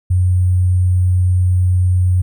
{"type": "tone with sample-and-hold", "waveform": "sine", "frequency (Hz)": 90.9, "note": "F#2", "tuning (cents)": -30, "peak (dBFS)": -10, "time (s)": [0.1, 2.22], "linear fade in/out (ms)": 10, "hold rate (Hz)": 8820, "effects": []}